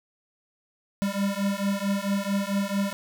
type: beating tone pair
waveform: square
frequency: 196.8 / 201.3 Hz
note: G3 / G3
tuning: +7 / +46 cents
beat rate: 4.5 Hz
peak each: -28 dBFS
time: 1.02-2.93 s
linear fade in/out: 0 ms
effects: none